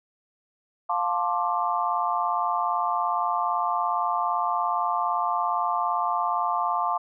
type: chord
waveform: sine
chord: D minor seventh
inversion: first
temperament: just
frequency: 704.8 / 881 / 1057.2 / 1174.7 Hz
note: F5 / A5 / C6 / D6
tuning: +16 / +2 / +18 / 0 cents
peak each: -28 dBFS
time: 0.89-6.98 s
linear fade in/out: 10 ms
effects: none